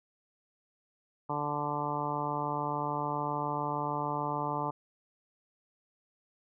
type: harmonic tone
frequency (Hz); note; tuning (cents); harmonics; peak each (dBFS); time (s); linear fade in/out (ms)
146.83; D3; 0; 1 / 2 / 3 / 4 / 5 / 6 / 7 / 8; -39 / -40 / -41 / -41 / -40 / -35 / -37 / -40; 1.29-4.71; 10
effects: none